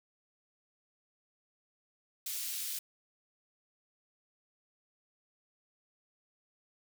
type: high-pass noise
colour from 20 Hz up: white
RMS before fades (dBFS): -38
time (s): 2.26-2.79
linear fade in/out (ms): 5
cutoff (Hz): 3000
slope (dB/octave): 12
effects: none